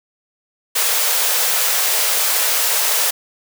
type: high-pass noise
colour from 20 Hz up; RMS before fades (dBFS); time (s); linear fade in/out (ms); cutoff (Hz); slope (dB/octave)
white; -17; 0.75-3.11; 10; 420; 96
effects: none